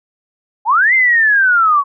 sine linear two-way sweep, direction up then down, 795 to 2106 to 1094 Hz, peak -8 dBFS, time 0.65-1.84 s, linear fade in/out 50 ms, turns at 0.94 s, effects none

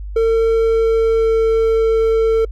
triangle tone with pitch glide, 452.4 to 448.5 Hz, A4 to A4, +48 to +33 cents, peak -9 dBFS, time 0.16-2.45 s, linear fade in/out 5 ms, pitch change -15 cents, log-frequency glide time 0.51-1.92 s, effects noise-tail reverb RT60 0.1 s tail -26 dB re dry + added 50 Hz sine -25 dBFS peak until 2.51 s

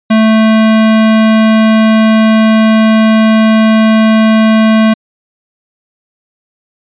square tone, 220 Hz, A3, in tune, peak -5 dBFS, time 0.1-4.94 s, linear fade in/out 10 ms, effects resampled to 8000 Hz

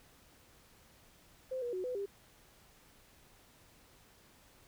sine tone with pitch steps, 518 / 481.9 / 369.6 / 501 / 398.9 Hz, C5 / B4 / F#4 / B4 / G4, -17 / -43 / -2 / +25 / +30 cents, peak -35 dBFS, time 1.51-2.06 s, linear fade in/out 10 ms, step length 110 ms, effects pink hiss -63 dBFS RMS until 4.67 s

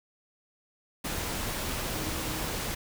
sine tone in noise, 316.6 Hz, D#4, 30 cents sharp, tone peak -41 dBFS, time 1.94-2.42 s, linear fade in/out 10 ms, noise pink, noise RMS -33 dBFS, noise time 1.04-2.75 s, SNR -11 dB, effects none

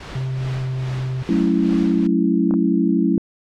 pink noise with tremolo, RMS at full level -33 dBFS, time 0-2.07 s, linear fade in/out 5 ms, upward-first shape sine, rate 2.4 Hz, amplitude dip 55%
triangle tone with pitch glide, 130.81 to 129.38 Hz, C3 to C3, 0 to -19 cents, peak -19 dBFS, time 0.15-1.23 s, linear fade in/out 5 ms, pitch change -19 cents, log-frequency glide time 0.36-0.92 s
sine chord, F# minor seventh, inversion none, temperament equal with one note detuned, 185 / 217.3 / 277.2 / 329.6 Hz, F#3 / A3 / C#4 / E4, 0 / -21 / 0 / 0 cents, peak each -20 dBFS, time 1.29-3.18 s, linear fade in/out 2 ms
clicks, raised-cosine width 1 ms, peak -17 dBFS, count 2, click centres 2.51 / 2.539 s
effects low-pass 4000 Hz 12 dB/octave

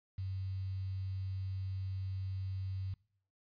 sine tone with quantisation, 95.2 Hz, F#2, 50 cents sharp, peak -36 dBFS, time 0.18-2.94 s, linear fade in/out 5 ms, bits 10, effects noise-tail reverb RT60 0.6 s tail -24 dB re dry + resampled to 11025 Hz

